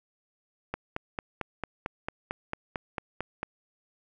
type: click train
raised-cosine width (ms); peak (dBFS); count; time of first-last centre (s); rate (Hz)
0.5; -16; 13; 0.74-3.431; 4.46
effects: none